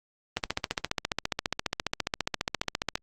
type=click train; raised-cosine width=0.2 ms; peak=-9 dBFS; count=39; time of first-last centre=0.37-2.955 s; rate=14.7 Hz; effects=Opus 32 kbps